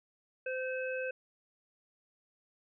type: harmonic tone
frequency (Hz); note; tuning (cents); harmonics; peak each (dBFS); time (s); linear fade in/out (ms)
516; C5; -24; 1 / 3 / 5; -35 / -40 / -42; 0.46-1.11; 5
effects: none